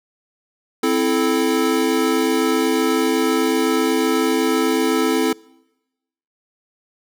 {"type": "chord", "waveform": "square", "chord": "A minor", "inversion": "first", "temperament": "equal with one note detuned", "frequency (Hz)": [261.6, 329.6, 435.2], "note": ["C4", "E4", "A4"], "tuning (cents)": [0, 0, -19], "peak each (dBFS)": -21, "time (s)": [0.83, 5.33], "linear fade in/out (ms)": 5, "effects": ["noise-tail reverb RT60 1.0 s tail -25 dB re dry"]}